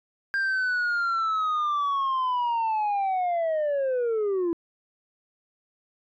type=linear sweep; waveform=sine; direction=down; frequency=1600 to 329.6 Hz; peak=-20 dBFS; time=0.34-4.53 s; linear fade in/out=0 ms; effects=tanh soft clip ceiling -22 dBFS